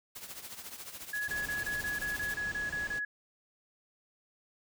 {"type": "noise with tremolo", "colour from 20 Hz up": "white", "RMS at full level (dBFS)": -42, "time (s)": [0.15, 2.36], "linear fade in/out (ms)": 10, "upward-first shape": "triangle", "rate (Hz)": 14, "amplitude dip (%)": 75}
{"type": "tone bursts", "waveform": "sine", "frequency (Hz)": 1682, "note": "G#6", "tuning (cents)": 22, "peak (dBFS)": -32, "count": 11, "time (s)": [1.13, 3.05], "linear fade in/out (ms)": 5, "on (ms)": 150, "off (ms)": 27}
{"type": "band-stop noise", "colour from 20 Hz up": "pink", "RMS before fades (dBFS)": -45, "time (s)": [1.27, 3], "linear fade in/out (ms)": 20, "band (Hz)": [9700, 14000], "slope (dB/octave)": 96}
{"effects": []}